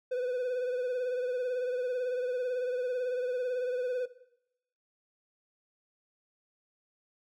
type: tone with vibrato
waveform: triangle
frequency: 500 Hz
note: B4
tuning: 21 cents sharp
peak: -27 dBFS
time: 0.11-4.06 s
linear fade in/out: 10 ms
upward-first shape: triangle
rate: 18 Hz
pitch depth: 52 cents each way
effects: noise-tail reverb RT60 0.8 s tail -17 dB re dry